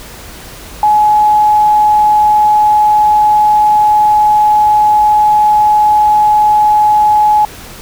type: tone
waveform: sine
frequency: 845 Hz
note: G#5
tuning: 30 cents sharp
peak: -5 dBFS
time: 0.83-7.45 s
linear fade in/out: 2 ms
effects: added 50 Hz sine -40 dBFS peak until 7.81 s + pink hiss -31 dBFS RMS until 7.81 s